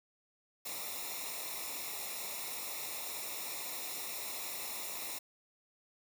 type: noise with comb filter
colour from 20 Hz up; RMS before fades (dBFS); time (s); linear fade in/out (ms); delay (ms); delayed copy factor
white; -41; 0.65-5.19; 10; 0.64; -0.8
effects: none